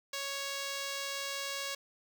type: tone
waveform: 5% pulse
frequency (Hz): 554.4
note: C#5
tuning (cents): 0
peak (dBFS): -24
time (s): 0.13-1.75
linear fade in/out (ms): 5
effects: none